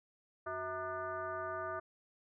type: tone with frequency modulation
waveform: sine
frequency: 926 Hz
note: A#5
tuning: 12 cents flat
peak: -37 dBFS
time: 0.46-1.8 s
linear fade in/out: 10 ms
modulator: 278 Hz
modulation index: 2
effects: none